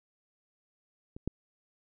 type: clicks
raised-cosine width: 3 ms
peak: -30 / -18 dBFS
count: 2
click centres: 1.165 / 1.276 s
effects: none